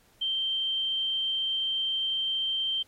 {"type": "tone", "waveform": "sine", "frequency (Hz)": 3136, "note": "G7", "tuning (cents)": 0, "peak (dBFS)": -26, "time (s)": [0.21, 2.83], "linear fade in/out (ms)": 10, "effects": ["pink hiss -63 dBFS RMS until 2.87 s", "AAC 48 kbps"]}